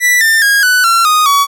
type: tone with pitch steps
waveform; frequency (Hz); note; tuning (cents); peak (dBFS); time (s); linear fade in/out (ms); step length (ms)
45% pulse; 1968 / 1794.3 / 1635.9 / 1491.5 / 1359.8 / 1239.8 / 1130.3; B6 / A6 / G#6 / F#6 / F6 / D#6 / C#6; -7 / +33 / -27 / +13 / -47 / -7 / +33; -7; 0-1.47; 50; 210
effects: none